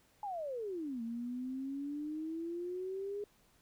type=exponential two-way sweep; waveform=sine; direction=down then up; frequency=855 to 227.1 to 414.7 Hz; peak=-37 dBFS; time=0.23-3.24 s; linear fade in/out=2 ms; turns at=1.02 s; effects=pink hiss -69 dBFS RMS until 3.61 s